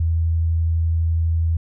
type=tone with vibrato; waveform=sine; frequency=82.2 Hz; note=E2; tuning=4 cents flat; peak=-16 dBFS; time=0-1.57 s; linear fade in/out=5 ms; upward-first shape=triangle; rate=12 Hz; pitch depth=9 cents each way; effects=none